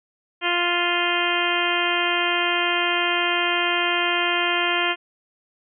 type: harmonic tone with a mistuned harmonic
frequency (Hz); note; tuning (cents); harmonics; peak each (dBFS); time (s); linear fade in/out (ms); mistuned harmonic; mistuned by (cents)
349.2; F4; 0; 1 / 2 / 3 / 4 / 5 / 6 / 7 / 8 / 9; -28 / -28 / -28 / -28 / -28 / -28 / -28 / -28 / -28; 0.41-4.96; 50; 7; +24
effects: none